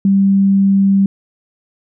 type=tone; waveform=sine; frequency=196 Hz; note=G3; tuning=in tune; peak=-8 dBFS; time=0.05-1.06 s; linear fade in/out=2 ms; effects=none